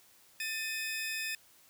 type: tone pair together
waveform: sawtooth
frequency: 1784 / 2523 Hz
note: A6 / D#7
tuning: +23 / +23 cents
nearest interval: tritone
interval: 600 cents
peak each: -35 / -33 dBFS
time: 0.4-1.35 s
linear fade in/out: 2 ms
effects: white hiss -62 dBFS RMS until 1.69 s